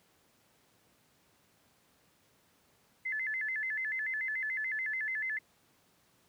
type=tone with vibrato; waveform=sine; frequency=1891 Hz; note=A#6; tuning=24 cents sharp; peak=-32 dBFS; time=3.05-5.39 s; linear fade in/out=10 ms; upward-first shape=square; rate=6.9 Hz; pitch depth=150 cents each way; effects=pink hiss -68 dBFS RMS until 6.28 s + high-pass 100 Hz 12 dB/octave